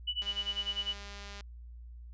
sine tone with tremolo, 2960 Hz, F#7, in tune, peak -29 dBFS, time 0.07-0.94 s, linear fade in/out 10 ms, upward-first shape sine, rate 10 Hz, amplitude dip 95%
click train, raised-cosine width 0.2 ms, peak -30 dBFS, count 241, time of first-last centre 0.22-1.408 s, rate 202 Hz
effects added 59 Hz sine -45 dBFS peak until 2.13 s + resampled to 16000 Hz

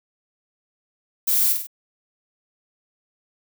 violet noise with echo, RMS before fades -20 dBFS, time 1.27-1.53 s, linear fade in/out 10 ms, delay 47 ms, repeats 3, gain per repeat -5 dB, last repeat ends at 1.671 s, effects none

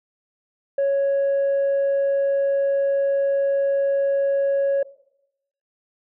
sine tone, 554.4 Hz, C#5, in tune, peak -15 dBFS, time 0.78-4.83 s, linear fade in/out 5 ms, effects noise-tail reverb RT60 0.8 s tail -19 dB re dry + tanh soft clip ceiling -16 dBFS

